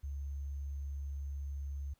sine tone with sample-and-hold, 70.2 Hz, C#2, 22 cents sharp, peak -37 dBFS, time 0.03-1.94 s, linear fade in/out 10 ms, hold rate 6300 Hz, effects pink hiss -75 dBFS RMS until 1.99 s

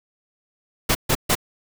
pink noise bursts, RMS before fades -18 dBFS, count 3, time 0.89-1.353 s, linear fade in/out 10 ms, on 61 ms, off 140 ms, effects none

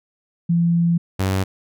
sine / sawtooth tone pair in turn, 170 / 95.41 Hz, F3 / G2, -46 / -46 cents, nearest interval minor seventh, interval 1000 cents, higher first, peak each -14 dBFS, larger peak neither, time 0.49-0.98 / 1.19-1.44 s, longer first, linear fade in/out 10 ms, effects none

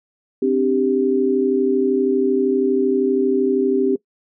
sine chord, C suspended second, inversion none, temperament just, 261.6 / 294.3 / 392.4 Hz, C4 / D4 / G4, 0 / +4 / +2 cents, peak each -19 / -23 / -17 dBFS, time 0.42-3.96 s, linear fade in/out 5 ms, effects noise-tail reverb RT60 0.1 s tail -20 dB re dry

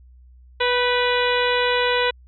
harmonic tone with a mistuned harmonic, 490.8 Hz, B4, 11 cents flat, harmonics 1 / 2 / 3 / 4 / 5 / 6 / 7 / 8, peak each -21 / -24 / -26 / -27 / -28 / -29 / -29 / -30 dBFS, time 0.6-2.11 s, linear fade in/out 10 ms, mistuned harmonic 3, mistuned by +33 cents, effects added 62 Hz sine -45 dBFS peak until 2.27 s

